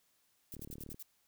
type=noise bursts; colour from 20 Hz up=violet; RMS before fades=-47 dBFS; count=6; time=0.52-1.026 s; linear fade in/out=0 ms; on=31 ms; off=64 ms
type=click train; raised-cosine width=3 ms; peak=-36 dBFS; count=16; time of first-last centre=0.54-0.944 s; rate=37.1 Hz
effects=white hiss -74 dBFS RMS until 1.27 s